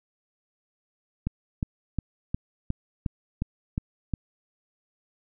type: click train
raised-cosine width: 5 ms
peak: -14 dBFS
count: 9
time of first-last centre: 1.27-4.137 s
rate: 2.79 Hz
effects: none